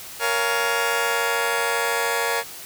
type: chord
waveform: 15% pulse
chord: Bb minor seventh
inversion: none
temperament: just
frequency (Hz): 466.2 / 559.4 / 699.2 / 839.1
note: Bb4 / Db5 / F5 / Ab5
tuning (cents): 0 / +16 / +2 / +18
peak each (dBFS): -18 / -21 / -22 / -23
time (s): 0.19-2.44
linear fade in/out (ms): 50
effects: white hiss -38 dBFS RMS until 2.65 s